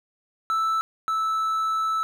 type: tone pair in turn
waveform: triangle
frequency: 1318.5 / 1312 Hz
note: E6 / E6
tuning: 0 / -9 cents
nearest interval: unison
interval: 9 cents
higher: first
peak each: -19 / -20 dBFS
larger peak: first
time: 0.5-0.81 / 1.08-2.03 s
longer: second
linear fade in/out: 0 ms
effects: 10-bit